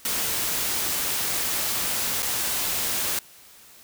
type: noise with dropouts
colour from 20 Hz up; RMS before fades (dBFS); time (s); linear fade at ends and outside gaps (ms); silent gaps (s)
white; -26; 0.05-3.19; 2; 2.223-2.228
effects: white hiss -50 dBFS RMS until 3.83 s